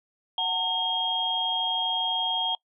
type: tone cluster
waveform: sine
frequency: 739 / 900 / 3244 Hz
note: F#5 / A5 / G#7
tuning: -2 / +39 / -41 cents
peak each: -32 / -31 / -25 dBFS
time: 0.38-2.55 s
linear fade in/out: 2 ms
effects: noise-tail reverb RT60 0.1 s tail -24 dB re dry